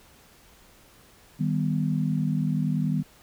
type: chord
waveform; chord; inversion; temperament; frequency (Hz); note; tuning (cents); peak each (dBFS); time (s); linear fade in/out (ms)
sine; Eb augmented; none; equal; 155.56 / 196 / 246.9; Eb3 / G3 / B3; 0 / 0 / 0; -25 / -28 / -29; 1.39-3.03; 20
effects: pink hiss -55 dBFS RMS until 3.22 s

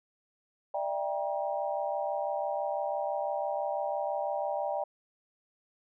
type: chord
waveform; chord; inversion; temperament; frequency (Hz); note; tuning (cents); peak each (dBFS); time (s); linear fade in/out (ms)
sine; E half-diminished seventh; third; just; 593.3 / 659.3 / 791.1 / 949.3; D5 / E5 / G5 / Bb5; +18 / 0 / +16 / +31; -33 / -37 / -34 / -39; 0.74-4.84; 5
effects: none

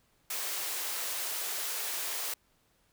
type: high-pass noise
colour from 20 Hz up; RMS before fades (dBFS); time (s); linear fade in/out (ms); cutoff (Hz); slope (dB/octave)
white; -35; 0.3-2.34; 5; 380; 24
effects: pink hiss -70 dBFS RMS until 2.92 s

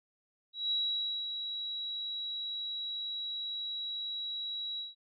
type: tone with ADSR envelope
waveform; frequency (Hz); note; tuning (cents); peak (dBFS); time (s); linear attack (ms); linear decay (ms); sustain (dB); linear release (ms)
sine; 3883; B7; -30; -28; 0.53-4.95; 180; 550; -7; 160
effects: none

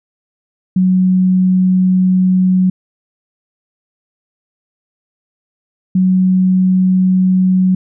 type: tone pair in turn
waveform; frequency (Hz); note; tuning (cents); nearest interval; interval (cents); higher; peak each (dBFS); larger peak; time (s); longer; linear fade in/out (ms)
sine; 185 / 185.64; F#3 / F#3; 0 / +6; unison; 6; second; -8; neither; 0.76-2.7 / 5.95-7.75; first; 5
effects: none

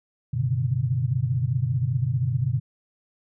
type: tone cluster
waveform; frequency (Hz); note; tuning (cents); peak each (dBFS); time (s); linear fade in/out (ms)
sine; 95.7 / 123.3 / 138.6 / 148.5; G2 / B2 / C#3 / D3; -41 / -2 / 0 / +20; -30 / -23 / -28 / -31; 0.33-2.6; 10
effects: none

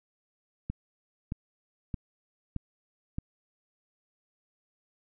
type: click train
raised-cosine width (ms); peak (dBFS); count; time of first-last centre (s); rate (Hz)
5; -20; 5; 0.7-3.184; 1.61
effects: none

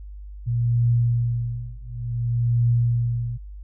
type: tone with tremolo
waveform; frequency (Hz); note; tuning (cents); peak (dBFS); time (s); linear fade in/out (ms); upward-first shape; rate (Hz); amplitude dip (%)
sine; 118.7; A#2; +32; -15; 0.46-3.38; 20; triangle; 0.56; 100
effects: added 50 Hz sine -35 dBFS peak until 3.63 s

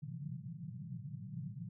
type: band-pass noise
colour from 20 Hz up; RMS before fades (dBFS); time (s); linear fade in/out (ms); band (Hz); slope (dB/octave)
pink; -45; 0.02-1.69; 2; 110 to 190; 96
effects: none

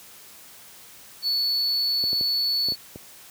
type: tone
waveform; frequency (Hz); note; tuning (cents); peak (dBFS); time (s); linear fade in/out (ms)
triangle; 4435; C#8; 0; -20; 1.22-2.76; 50
type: clicks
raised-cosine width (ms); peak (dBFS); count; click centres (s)
2; -23; 6; 2.039 / 2.13 / 2.211 / 2.686 / 2.721 / 2.959
effects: white hiss -47 dBFS RMS until 3.3 s + high-pass 60 Hz 12 dB/octave

